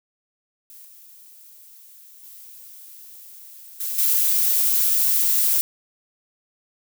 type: noise with level steps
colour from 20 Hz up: violet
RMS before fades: -44 / -47 / -43 / -27 / -19 dBFS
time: 0.7-5.61 s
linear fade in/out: 0 ms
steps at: 0.85 / 2.23 / 3.8 / 3.98 s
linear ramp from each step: 5 ms
effects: none